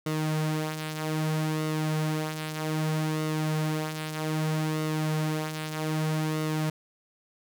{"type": "tone with flanger", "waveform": "sawtooth", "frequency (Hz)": 155.56, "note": "D#3", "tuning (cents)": 0, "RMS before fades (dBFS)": -29, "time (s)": [0.06, 6.7], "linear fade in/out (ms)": 5, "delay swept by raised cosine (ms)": [1.2, 6.6], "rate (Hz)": 0.63, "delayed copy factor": -0.5, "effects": []}